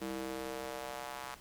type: tone with high-pass filter sweep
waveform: square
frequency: 65.41 Hz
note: C2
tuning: in tune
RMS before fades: -41 dBFS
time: 0.01-1.35 s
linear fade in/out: 10 ms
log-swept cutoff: 270 to 980 Hz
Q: 1.8
effects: pink hiss -56 dBFS RMS until 1.4 s + MP3 96 kbps